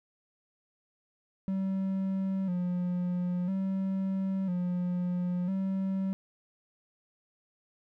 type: tone with vibrato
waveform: triangle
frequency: 185 Hz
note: F#3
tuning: in tune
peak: -26 dBFS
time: 1.48-6.13 s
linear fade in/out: 0 ms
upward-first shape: square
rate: 0.5 Hz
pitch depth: 63 cents each way
effects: none